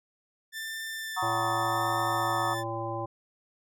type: tone with vibrato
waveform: sawtooth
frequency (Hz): 1773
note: A6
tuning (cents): +13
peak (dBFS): -31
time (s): 0.52-2.64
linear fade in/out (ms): 50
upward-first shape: sine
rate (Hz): 0.85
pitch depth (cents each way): 12
type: chord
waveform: sine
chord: D# minor seventh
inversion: first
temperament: equal with one note detuned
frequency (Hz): 740 / 932.3 / 1108.7 / 1262.6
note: F#5 / A#5 / C#6 / D#6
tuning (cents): 0 / 0 / 0 / +25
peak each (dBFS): -33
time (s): 1.16-2.55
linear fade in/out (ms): 20
type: harmonic tone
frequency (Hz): 113.5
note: A#2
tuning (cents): -46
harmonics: 1 / 3 / 5 / 7 / 9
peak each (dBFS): -37 / -37 / -37 / -37 / -37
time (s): 1.22-3.06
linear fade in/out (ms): 10
effects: none